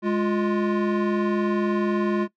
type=tone pair together; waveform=square; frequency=207.7 / 351.5 Hz; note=G#3 / F4; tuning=0 / +11 cents; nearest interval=major sixth; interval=911 cents; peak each=-24 dBFS; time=0.02-2.28 s; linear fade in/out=50 ms; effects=noise-tail reverb RT60 0.1 s tail -18 dB re dry + low-pass 2000 Hz 12 dB/octave